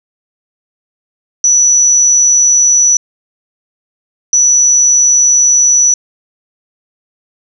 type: tone bursts at uneven times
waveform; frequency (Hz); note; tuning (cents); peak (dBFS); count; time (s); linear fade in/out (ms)
sine; 5920; F#8; 0; -5; 2; 1.44-2.97 / 4.33-5.94; 2
effects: none